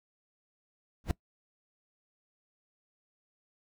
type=noise with exponential growth; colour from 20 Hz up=brown; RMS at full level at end=-23 dBFS; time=1.04-1.11 s; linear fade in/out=1 ms; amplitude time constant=15 ms; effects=noise-tail reverb RT60 0.1 s tail -22 dB re dry